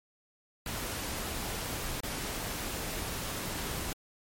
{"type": "noise with dropouts", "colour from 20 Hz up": "pink", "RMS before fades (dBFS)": -36, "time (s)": [0.66, 3.93], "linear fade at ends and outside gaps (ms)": 2, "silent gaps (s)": [2.005, 2.033], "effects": ["MP3 64 kbps"]}